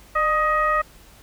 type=tone with frequency modulation; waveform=sine; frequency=1249 Hz; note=D#6; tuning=6 cents sharp; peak=-17 dBFS; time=0.15-0.82 s; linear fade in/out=10 ms; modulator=644 Hz; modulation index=0.91; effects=added 50 Hz sine -51 dBFS peak until 1.22 s + pink hiss -50 dBFS RMS until 1.22 s